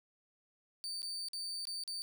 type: tone with dropouts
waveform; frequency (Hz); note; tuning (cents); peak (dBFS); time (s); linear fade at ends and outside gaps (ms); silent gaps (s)
35% pulse; 4592; D8; -40; -37; 0.84-2.02; 0; 1.019-1.029 / 1.285-1.333 / 1.653-1.671 / 1.837-1.877
effects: none